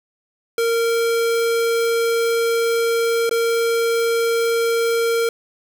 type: tone with dropouts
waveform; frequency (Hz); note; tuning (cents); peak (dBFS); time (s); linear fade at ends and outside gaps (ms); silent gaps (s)
square; 462.1; A#4; -15; -17; 0.58-5.29; 2; 3.294-3.311
effects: 8-bit